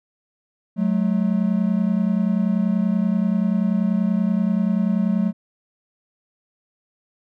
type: tone pair together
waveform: triangle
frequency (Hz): 185 / 215.4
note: F#3 / A3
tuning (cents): 0 / -37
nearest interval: minor third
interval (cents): 263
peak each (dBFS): -18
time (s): 0.76-5.33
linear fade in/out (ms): 50
effects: none